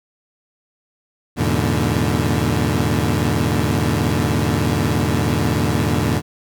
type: chord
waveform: 20% pulse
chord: E dominant seventh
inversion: none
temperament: equal with one note detuned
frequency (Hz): 82.41 / 103.83 / 120.44 / 146.83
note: E2 / G#2 / B2 / D3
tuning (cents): 0 / 0 / -43 / 0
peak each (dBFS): -17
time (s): 1.36-6.22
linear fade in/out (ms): 50
effects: none